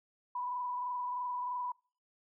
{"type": "tone with frequency modulation", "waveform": "sine", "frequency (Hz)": 987.8, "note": "B5", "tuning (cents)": 0, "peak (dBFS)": -34, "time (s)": [0.35, 1.72], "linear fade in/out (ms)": 5, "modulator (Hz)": 23.1, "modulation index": 0.8, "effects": ["noise-tail reverb RT60 0.4 s tail -25 dB re dry"]}